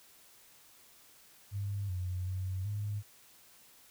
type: tone with pitch steps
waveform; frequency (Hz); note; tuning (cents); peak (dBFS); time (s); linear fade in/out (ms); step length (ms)
sine; 100.3 / 91 / 93.7 / 103.6; G2 / F#2 / F#2 / G#2; +40 / -28 / +22 / -4; -33; 1.51-3.03; 50; 380
effects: white hiss -60 dBFS RMS until 3.9 s